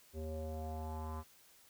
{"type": "tone with low-pass filter sweep", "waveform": "square", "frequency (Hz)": 78.5, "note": "D#2", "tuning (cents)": 16, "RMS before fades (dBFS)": -42, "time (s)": [0.13, 1.24], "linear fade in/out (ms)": 50, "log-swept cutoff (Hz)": [460, 1100], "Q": 5, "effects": ["white hiss -64 dBFS RMS until 1.69 s"]}